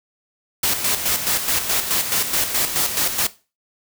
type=noise with tremolo; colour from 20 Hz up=white; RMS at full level=-19 dBFS; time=0.63-3.27 s; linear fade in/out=5 ms; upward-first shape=square; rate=4.7 Hz; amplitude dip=55%; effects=noise-tail reverb RT60 0.3 s tail -17 dB re dry